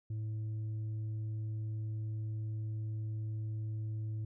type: tone with tanh clipping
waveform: sine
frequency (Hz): 108.7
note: A2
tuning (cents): -21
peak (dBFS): -36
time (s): 0.1-4.25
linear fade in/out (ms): 5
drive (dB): 3
effects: none